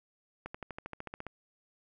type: accelerating click train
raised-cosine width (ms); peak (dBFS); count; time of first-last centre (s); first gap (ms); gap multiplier
0.5; -25; 12; 0.46-1.267; 85; 0.97
effects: none